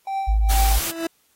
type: tone with tremolo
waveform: triangle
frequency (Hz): 779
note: G5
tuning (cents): -11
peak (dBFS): -19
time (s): 0.07-0.76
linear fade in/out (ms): 2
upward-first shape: triangle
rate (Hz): 2.3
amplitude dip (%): 100
type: tone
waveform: sine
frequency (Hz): 53.2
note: G#1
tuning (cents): +42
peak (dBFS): -15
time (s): 0.27-0.8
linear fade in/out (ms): 20
type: noise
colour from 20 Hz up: white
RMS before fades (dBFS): -26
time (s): 0.49-0.92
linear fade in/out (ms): 20
type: tone with exponential growth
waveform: 30% pulse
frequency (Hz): 330.3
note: E4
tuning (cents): +4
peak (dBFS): -18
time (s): 0.66-1.07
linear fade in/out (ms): 5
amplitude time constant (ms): 87
effects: white hiss -63 dBFS RMS until 1.35 s + AAC 48 kbps